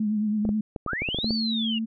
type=tone with vibrato; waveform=sine; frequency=212.1 Hz; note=G#3; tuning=37 cents sharp; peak=-22 dBFS; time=0-0.61 s; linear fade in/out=5 ms; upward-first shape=triangle; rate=9.3 Hz; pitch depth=53 cents each way
type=clicks; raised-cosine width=2 ms; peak=-17 dBFS; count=11; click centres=0.452 / 0.491 / 0.762 / 0.863 / 0.933 / 1.02 / 1.088 / 1.146 / 1.187 / 1.244 / 1.307 s
type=linear two-way sweep; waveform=sine; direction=up then down; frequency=1150 to 4631 to 2763 Hz; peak=-27 dBFS; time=0.87-1.79 s; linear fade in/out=10 ms; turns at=1.33 s
type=tone; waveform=sine; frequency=223.5 Hz; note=A3; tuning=27 cents sharp; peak=-25 dBFS; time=1.23-1.86 s; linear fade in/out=20 ms
effects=none